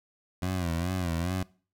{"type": "tone with vibrato", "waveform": "20% pulse", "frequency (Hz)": 87.8, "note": "F2", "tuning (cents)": 10, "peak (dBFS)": -23, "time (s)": [0.42, 1.43], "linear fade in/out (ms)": 5, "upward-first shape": "sine", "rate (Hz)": 2.4, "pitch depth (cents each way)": 110, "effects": ["noise-tail reverb RT60 0.4 s tail -22 dB re dry"]}